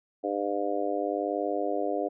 harmonic tone, 101 Hz, G#2, 48 cents flat, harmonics 3 / 4 / 5 / 6 / 7, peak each -33 / -33 / -33 / -33 / -33 dBFS, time 0.23-2.09 s, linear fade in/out 20 ms, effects none

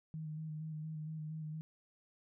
sine tone with vibrato, 155.8 Hz, D#3, 3 cents sharp, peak -40 dBFS, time 0.14-1.61 s, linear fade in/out 0 ms, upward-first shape square, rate 4.3 Hz, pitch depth 22 cents each way, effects none

